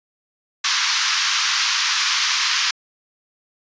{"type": "band-pass noise", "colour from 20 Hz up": "white", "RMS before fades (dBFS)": -20, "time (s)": [0.64, 2.71], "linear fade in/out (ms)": 5, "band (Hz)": [1000, 6100], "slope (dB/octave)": 48, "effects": ["resampled to 16000 Hz"]}